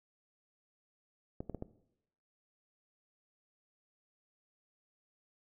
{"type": "clicks", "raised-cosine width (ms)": 2, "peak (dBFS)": -26, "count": 4, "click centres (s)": [1.405, 1.497, 1.547, 1.624], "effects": ["noise-tail reverb RT60 0.8 s tail -17 dB re dry"]}